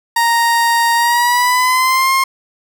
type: tone with pitch glide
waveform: 30% pulse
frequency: 932.3 to 1064.8 Hz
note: A#5 to C6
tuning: 0 to +30 cents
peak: -8 dBFS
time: 0.16-2.24 s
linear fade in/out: 5 ms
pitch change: +230 cents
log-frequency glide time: 0.95-2.12 s
effects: none

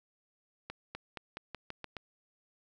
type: accelerating click train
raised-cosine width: 0.3 ms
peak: -24 dBFS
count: 8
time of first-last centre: 0.7-1.967 s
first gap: 250 ms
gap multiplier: 0.89
effects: none

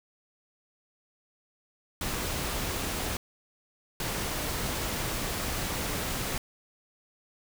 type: noise bursts at uneven times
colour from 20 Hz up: pink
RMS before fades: -32 dBFS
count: 2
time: 2.01-3.17 / 4-6.38 s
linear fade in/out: 2 ms
effects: none

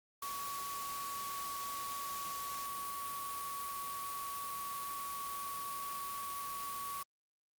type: tone in noise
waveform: sine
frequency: 1126 Hz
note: C#6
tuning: 27 cents sharp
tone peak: -40 dBFS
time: 0.22-7.03 s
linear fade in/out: 5 ms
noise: white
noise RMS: -45 dBFS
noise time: 0.22-7.03 s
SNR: +2 dB
effects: Opus 48 kbps

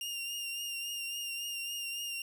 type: tone with vibrato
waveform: sawtooth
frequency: 2802 Hz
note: F7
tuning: 5 cents sharp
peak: -33 dBFS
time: 0.01-2.22 s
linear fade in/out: 2 ms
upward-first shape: triangle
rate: 3.6 Hz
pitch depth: 34 cents each way
effects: none

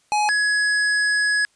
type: tone pair in turn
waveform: square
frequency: 840 / 1680 Hz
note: G#5 / G#6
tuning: +19 / +19 cents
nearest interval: octave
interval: 1200 cents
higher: second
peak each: -18 dBFS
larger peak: neither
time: 0.12-0.29 / 0.29-1.45 s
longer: second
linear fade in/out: 0 ms
effects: white hiss -62 dBFS RMS until 1.55 s + resampled to 22050 Hz

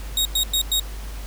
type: tone bursts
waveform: sawtooth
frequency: 3763 Hz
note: A#7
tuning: 16 cents sharp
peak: -15 dBFS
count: 4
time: 0.17-0.798 s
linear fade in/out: 2 ms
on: 82 ms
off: 100 ms
effects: added 50 Hz sine -30 dBFS peak until 1.26 s + pink hiss -41 dBFS RMS until 1.26 s

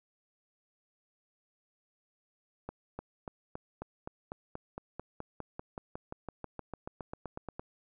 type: accelerating click train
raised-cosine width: 1 ms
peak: -25 dBFS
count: 27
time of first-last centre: 2.69-7.595 s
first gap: 300 ms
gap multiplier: 0.96
effects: none

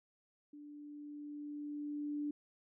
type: tone with level ramp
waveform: sine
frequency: 293.7 Hz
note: D4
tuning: in tune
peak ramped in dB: -50 to -35 dBFS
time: 0.53-2.31 s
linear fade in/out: 5 ms
effects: none

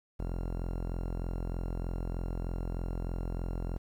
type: tone with low-pass filter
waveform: sawtooth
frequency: 43.24 Hz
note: F1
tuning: 16 cents flat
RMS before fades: -35 dBFS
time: 0.19-3.78 s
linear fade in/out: 10 ms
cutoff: 750 Hz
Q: 0.84
effects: 10-bit

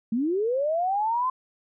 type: linear sweep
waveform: sine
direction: up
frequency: 212.4 to 1046.5 Hz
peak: -22 dBFS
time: 0.12-1.3 s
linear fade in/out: 5 ms
effects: none

